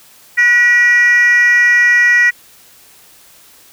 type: tone with frequency modulation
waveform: sine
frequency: 1926 Hz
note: B6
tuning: 44 cents flat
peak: -5 dBFS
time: 0.37-2.31 s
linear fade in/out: 20 ms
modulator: 464 Hz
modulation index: 0.49
effects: tanh soft clip ceiling -4 dBFS + white hiss -44 dBFS RMS until 3.72 s